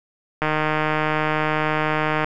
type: click train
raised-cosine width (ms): 0.5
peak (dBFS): -6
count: 282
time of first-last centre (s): 0.42-2.245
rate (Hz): 154
effects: none